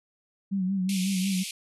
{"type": "tone with vibrato", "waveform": "sine", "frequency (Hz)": 190, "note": "F#3", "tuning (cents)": 46, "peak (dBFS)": -24, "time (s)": [0.51, 1.44], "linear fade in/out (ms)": 20, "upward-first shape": "sine", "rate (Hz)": 5.5, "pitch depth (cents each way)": 66}
{"type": "band-pass noise", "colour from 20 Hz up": "pink", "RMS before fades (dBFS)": -36, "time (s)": [0.89, 1.51], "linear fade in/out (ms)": 2, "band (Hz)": [2200, 12000], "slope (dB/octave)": 96}
{"effects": []}